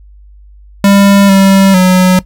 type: tone with pitch steps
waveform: square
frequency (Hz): 199 / 194.2 / 184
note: G3 / G3 / F#3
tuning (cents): +26 / -16 / -9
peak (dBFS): -4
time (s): 0.84-2.19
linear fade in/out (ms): 2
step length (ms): 450
effects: noise-tail reverb RT60 0.1 s tail -17 dB re dry + added 50 Hz sine -34 dBFS peak until 2.25 s